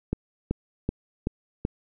click train, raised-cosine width 3 ms, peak -12 dBFS, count 5, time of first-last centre 0.13-1.651 s, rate 2.63 Hz, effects none

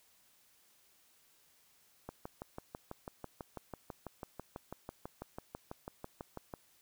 click train, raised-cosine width 1 ms, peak -28 dBFS, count 28, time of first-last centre 2.09-6.538 s, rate 6.07 Hz, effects white hiss -68 dBFS RMS until 6.81 s

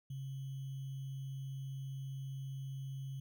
sine tone with sample-and-hold, 135 Hz, C#3, 45 cents flat, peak -40 dBFS, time 0.1-3.2 s, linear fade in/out 5 ms, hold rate 3150 Hz, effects none

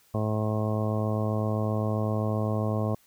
harmonic tone, 107.7 Hz, A2, 37 cents flat, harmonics 1 / 2 / 3 / 4 / 5 / 6 / 7 / 8 / 9 / 10, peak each -27 / -31 / -37 / -36 / -35 / -35 / -41 / -47 / -46 / -39 dBFS, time 0.14-2.95 s, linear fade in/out 5 ms, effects white hiss -62 dBFS RMS until 3.06 s

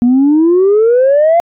sine exponential sweep, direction up, 235.7 to 698.5 Hz, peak -4 dBFS, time 0.02-1.4 s, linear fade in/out 0 ms, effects tanh soft clip ceiling -3 dBFS

